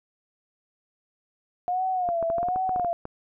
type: tone with vibrato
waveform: sine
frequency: 707 Hz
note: F5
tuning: 21 cents sharp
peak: -23 dBFS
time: 1.68-2.93 s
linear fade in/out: 0 ms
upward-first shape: sine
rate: 1.3 Hz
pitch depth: 110 cents each way
type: clicks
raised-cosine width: 1 ms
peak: -20 dBFS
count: 12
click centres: 2.089 / 2.227 / 2.301 / 2.383 / 2.43 / 2.486 / 2.56 / 2.693 / 2.761 / 2.797 / 2.847 / 3.054 s
effects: none